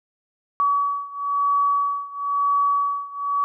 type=beating tone pair; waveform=sine; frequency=1136 / 1137 Hz; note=C#6 / C#6; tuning=+42 / +44 cents; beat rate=1 Hz; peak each=-21 / -23 dBFS; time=0.6-3.44 s; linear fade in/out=0 ms; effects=none